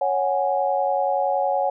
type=chord; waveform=sine; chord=C# suspended fourth; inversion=none; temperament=equal; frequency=554.4 / 740 / 830.6 Hz; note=C#5 / F#5 / G#5; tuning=0 / 0 / 0 cents; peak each=-23 / -23 / -24 dBFS; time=0.01-1.7 s; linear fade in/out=5 ms; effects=none